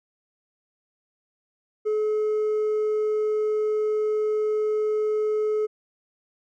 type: tone with hard clipping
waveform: triangle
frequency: 427.7 Hz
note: A4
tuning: 49 cents flat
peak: -20 dBFS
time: 1.85-5.67 s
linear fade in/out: 20 ms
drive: 1 dB
effects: none